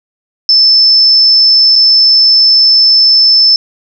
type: tone with dropouts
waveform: sine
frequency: 5274 Hz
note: E8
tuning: in tune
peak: -3 dBFS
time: 0.49-3.56 s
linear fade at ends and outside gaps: 1 ms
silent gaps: 1.756-1.76 s
effects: none